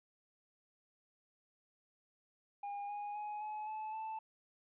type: tone with pitch steps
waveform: triangle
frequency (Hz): 811 / 824.2 / 837.7 / 851.3 / 865.2 / 879.3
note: G#5 / G#5 / G#5 / G#5 / A5 / A5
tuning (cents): -41 / -13 / +15 / +43 / -29 / -1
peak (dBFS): -38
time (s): 2.63-4.19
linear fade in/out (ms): 5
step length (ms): 260
effects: resampled to 8000 Hz + 13-bit